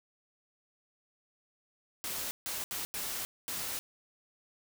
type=noise bursts at uneven times; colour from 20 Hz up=white; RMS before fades=-37 dBFS; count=5; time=2.04-2.31 / 2.46-2.64 / 2.71-2.85 / 2.94-3.25 / 3.48-3.79 s; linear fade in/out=0 ms; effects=none